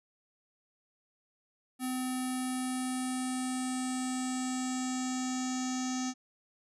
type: tone with low-pass filter sweep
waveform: square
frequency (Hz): 255.9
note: C4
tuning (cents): -38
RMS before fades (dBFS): -34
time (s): 1.79-6.14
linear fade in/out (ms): 50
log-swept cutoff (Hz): 11000 to 6400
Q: 6.7
effects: none